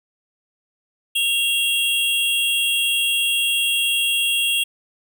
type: tone pair together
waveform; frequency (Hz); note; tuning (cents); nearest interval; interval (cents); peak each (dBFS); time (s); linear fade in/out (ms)
square; 2762 / 3279; F7 / G#7; -20 / -23; minor third; 297; -21; 1.15-4.64; 10
effects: none